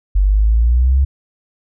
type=exponential sweep; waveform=sine; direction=up; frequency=46.7 to 69.1 Hz; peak=-9 dBFS; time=0.15-1.05 s; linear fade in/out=10 ms; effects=none